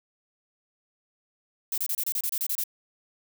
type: noise bursts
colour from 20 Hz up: violet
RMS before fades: -28 dBFS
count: 11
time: 1.72-2.638 s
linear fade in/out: 2 ms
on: 58 ms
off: 28 ms
effects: none